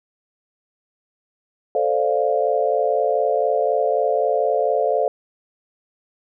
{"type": "chord", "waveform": "sine", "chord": "D minor seventh", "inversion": "second", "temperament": "equal", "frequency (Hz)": [440, 523.3, 587.3, 698.5], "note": ["A4", "C5", "D5", "F5"], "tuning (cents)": [0, 0, 0, 0], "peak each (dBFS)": -22, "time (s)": [1.75, 5.08], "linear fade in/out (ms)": 2, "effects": []}